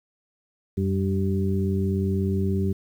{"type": "harmonic tone with a mistuned harmonic", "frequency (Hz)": 96.7, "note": "G2", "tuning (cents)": -23, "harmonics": [1, 2, 3, 4], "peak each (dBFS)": [-24, -25, -35, -29], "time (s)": [0.77, 2.73], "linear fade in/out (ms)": 10, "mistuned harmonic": 1, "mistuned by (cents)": -75, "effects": ["9-bit"]}